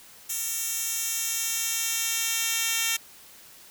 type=tone with high-pass filter sweep; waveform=10% pulse; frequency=455.2 Hz; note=A#4; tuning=41 cents flat; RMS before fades=-28 dBFS; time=0.29-2.97 s; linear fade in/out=10 ms; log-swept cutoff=7800 to 3500 Hz; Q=0.88; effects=white hiss -50 dBFS RMS until 3.7 s